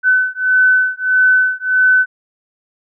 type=beating tone pair; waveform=sine; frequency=1510 / 1511.6 Hz; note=F#6 / F#6; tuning=+35 / +37 cents; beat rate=1.6 Hz; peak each=-13 dBFS; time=0.03-2.06 s; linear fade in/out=50 ms; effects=none